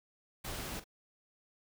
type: noise with echo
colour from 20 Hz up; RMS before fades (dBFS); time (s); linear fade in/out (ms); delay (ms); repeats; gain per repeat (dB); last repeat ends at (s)
pink; -41; 0.44-0.8; 10; 43; 1; -14; 0.843
effects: none